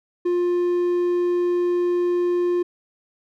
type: tone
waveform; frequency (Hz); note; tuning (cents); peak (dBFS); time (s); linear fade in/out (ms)
triangle; 352.6; F4; +17; -16; 0.25-2.63; 10
effects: none